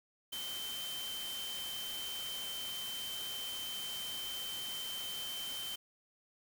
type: tone in noise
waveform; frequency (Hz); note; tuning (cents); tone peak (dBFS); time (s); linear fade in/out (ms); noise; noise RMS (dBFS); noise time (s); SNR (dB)
sine; 3100; G7; -20; -40; 0.32-5.76; 10; white; -45; 0.32-5.76; +2
effects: none